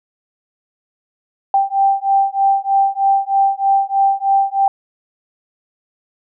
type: beating tone pair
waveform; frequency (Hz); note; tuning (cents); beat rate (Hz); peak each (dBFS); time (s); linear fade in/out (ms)
sine; 784 / 787.2; G5 / G5; 0 / +7; 3.2; -15; 1.54-4.68; 2
effects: none